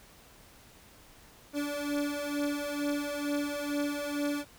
30% pulse beating tone pair, 288.3 / 290.5 Hz, D4 / D4, -32 / -19 cents, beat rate 2.2 Hz, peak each -32 / -30 dBFS, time 1.53-4.45 s, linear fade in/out 50 ms, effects pink hiss -56 dBFS RMS until 4.58 s

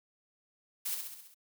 blue noise with echo, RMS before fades -35 dBFS, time 0.85-0.95 s, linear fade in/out 10 ms, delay 66 ms, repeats 6, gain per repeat -4 dB, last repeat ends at 1.346 s, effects none

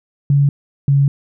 sine tone pair in turn, 141.5 / 139.71 Hz, C#3 / C#3, +36 / +14 cents, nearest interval unison, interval 22 cents, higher first, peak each -9 dBFS, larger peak neither, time 0.3-0.49 / 0.88-1.08 s, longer second, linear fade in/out 2 ms, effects none

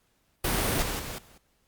pink noise with level steps, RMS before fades -26 / -32 / -37 / -55 dBFS, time 0.44-1.38 s, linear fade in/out 5 ms, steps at 0.82 / 0.99 / 1.18 s, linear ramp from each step 5 ms, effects pink hiss -70 dBFS RMS until 1.67 s + Opus 48 kbps

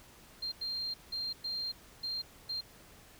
triangle tone bursts at uneven times, 4186 Hz, C8, in tune, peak -31 dBFS, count 6, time 0.42-0.52 / 0.61-0.94 / 1.12-1.33 / 1.44-1.72 / 2.03-2.22 / 2.49-2.61 s, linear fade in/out 10 ms, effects tanh soft clip ceiling -32 dBFS + pink hiss -57 dBFS RMS until 3.19 s

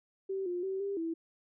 sine tone with pitch steps, 385.9 / 354.2 / 383.2 / 398 / 329 Hz, G4 / F4 / G4 / G4 / E4, -27 / +24 / -39 / +26 / -3 cents, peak -32 dBFS, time 0.29-1.14 s, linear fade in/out 10 ms, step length 170 ms, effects none

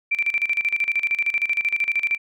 sine tone with tremolo, 2349 Hz, D7, in tune, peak -17 dBFS, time 0.11-2.18 s, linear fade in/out 10 ms, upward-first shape square, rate 13 Hz, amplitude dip 80%, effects none

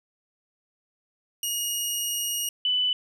15% pulse / sine tone pair in turn, 2874 / 2991 Hz, F7 / F#7, +49 / +18 cents, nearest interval minor second, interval 69 cents, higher second, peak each -19 / -21 dBFS, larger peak first, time 1.43-2.49 / 2.65-2.93 s, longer first, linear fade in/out 2 ms, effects none

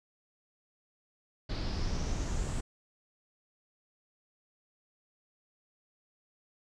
brown noise with low-pass filter sweep, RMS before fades -33 dBFS, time 1.49-2.61 s, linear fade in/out 10 ms, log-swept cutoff 4400 to 8100 Hz, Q 4.7, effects none

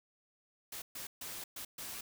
white noise bursts at uneven times, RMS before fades -44 dBFS, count 5, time 0.72-0.82 / 0.95-1.07 / 1.21-1.44 / 1.56-1.65 / 1.78-2.01 s, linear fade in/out 5 ms, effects none

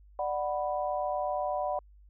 sine chord, B minor, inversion first, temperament just, 592.7 / 740.8 / 987.8 Hz, D5 / F#5 / B5, +16 / +2 / 0 cents, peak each -32 / -32 / -36 dBFS, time 0.19-1.79 s, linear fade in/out 2 ms, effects added 50 Hz sine -53 dBFS peak until 2.09 s

